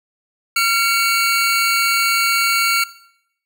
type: tone pair together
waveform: 25% pulse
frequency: 1375 / 2241 Hz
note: F6 / C#7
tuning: -27 / +18 cents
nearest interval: minor sixth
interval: 845 cents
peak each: -13 dBFS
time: 0.56-2.84 s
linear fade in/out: 5 ms
effects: noise-tail reverb RT60 0.7 s tail -18 dB re dry